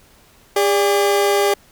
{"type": "tone pair together", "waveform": "30% pulse", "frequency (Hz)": [404.3, 583], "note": ["G#4", "D5"], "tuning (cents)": [-46, -13], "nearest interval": "tritone", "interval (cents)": 633, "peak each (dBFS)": [-12, -18], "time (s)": [0.56, 1.54], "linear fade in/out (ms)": 5, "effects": ["pink hiss -51 dBFS RMS until 1.71 s"]}